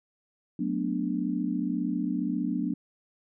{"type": "chord", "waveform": "sine", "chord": "B minor seventh", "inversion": "second", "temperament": "equal", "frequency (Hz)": [185, 220, 246.9, 293.7], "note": ["F#3", "A3", "B3", "D4"], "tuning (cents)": [0, 0, 0, 0], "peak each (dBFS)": [-32, -34, -31, -31], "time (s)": [0.59, 2.74], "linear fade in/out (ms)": 5, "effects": []}